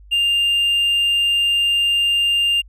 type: tone with hard clipping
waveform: sine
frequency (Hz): 2800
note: F7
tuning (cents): +4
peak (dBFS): -15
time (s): 0.11-2.62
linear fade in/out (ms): 20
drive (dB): 2
effects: added 50 Hz sine -41 dBFS peak until 2.68 s